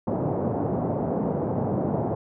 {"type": "band-pass noise", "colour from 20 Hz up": "pink", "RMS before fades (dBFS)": -26, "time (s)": [0.07, 2.15], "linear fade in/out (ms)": 5, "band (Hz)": [110, 770], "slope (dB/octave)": 24, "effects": []}